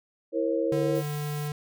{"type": "chord", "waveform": "sine", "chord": "A# diminished", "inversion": "second", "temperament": "equal with one note detuned", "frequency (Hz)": [329.6, 466.2, 540.5], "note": ["E4", "A#4", "C#5"], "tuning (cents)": [0, 0, -44], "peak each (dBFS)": -28, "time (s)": [0.32, 1.03], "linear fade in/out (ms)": 50}
{"type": "tone with pitch glide", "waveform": "square", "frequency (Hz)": [146.83, 147.94], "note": ["D3", "D3"], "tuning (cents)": [0, 13], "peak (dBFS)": -30, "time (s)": [0.72, 1.52], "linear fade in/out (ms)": 2, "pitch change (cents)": 13, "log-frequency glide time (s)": [0.85, 0.91]}
{"type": "noise", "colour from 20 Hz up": "blue", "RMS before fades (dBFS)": -45, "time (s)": [0.95, 1.48], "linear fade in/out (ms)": 5}
{"effects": []}